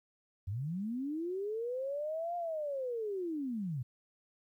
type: linear two-way sweep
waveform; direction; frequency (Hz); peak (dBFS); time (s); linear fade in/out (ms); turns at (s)
sine; up then down; 87.31 to 706 to 115.4; -34; 0.47-3.83; 10; 2.36
effects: 12-bit